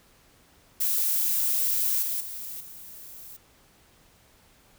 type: noise with level steps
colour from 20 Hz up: violet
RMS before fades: -25 / -29 / -37 / -44 dBFS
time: 0.8-3.37 s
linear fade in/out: 10 ms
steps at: 2.02 / 2.2 / 2.6 s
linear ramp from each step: 10 ms
effects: pink hiss -59 dBFS RMS until 4.78 s